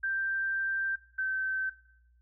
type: tone pair in turn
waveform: sine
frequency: 1572 / 1543.2 Hz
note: G6 / G6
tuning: +4 / -28 cents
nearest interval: unison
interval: 32 cents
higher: first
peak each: -28 dBFS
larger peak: neither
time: 0.03-0.96 / 1.18-1.7 s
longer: first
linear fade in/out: 10 ms
effects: noise-tail reverb RT60 0.7 s tail -19 dB re dry + added 60 Hz sine -61 dBFS peak until 2.21 s